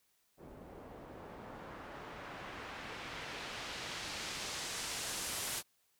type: noise with low-pass filter sweep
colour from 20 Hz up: white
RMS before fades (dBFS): -44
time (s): 0.37-5.63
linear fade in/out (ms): 50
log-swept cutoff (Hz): 470 to 12000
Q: 0.81
effects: white hiss -75 dBFS RMS until 5.99 s